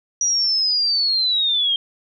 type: linear sweep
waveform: sine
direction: down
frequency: 5820 to 3179 Hz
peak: -16 dBFS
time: 0.21-1.76 s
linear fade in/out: 2 ms
effects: none